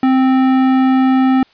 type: tone with tanh clipping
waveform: sine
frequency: 261.6 Hz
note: C4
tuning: in tune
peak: -11 dBFS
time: 0.03-1.43 s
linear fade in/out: 2 ms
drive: 16 dB
effects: white hiss -51 dBFS RMS until 1.53 s + resampled to 11025 Hz